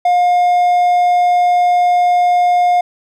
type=tone; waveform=triangle; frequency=712 Hz; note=F5; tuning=33 cents sharp; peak=-7 dBFS; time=0.05-2.81 s; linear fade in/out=5 ms; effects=none